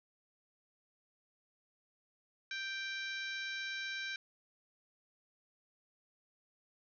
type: harmonic tone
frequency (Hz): 784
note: G5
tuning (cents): 0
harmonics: 2 / 3 / 4 / 5 / 6 / 7 / 8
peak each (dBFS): -41 / -44 / -51 / -45 / -57 / -52 / -58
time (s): 2.51-4.16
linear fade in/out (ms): 2
effects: none